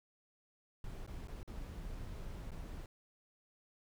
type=noise with dropouts; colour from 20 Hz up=brown; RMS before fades=-45 dBFS; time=0.84-2.86 s; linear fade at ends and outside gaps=2 ms; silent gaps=1.065-1.075 / 1.274-1.282 / 1.431-1.476 / 2.508-2.517 s; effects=none